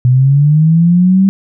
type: linear sweep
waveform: sine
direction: up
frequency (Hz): 123 to 196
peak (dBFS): -5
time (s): 0.05-1.29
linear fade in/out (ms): 0
effects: none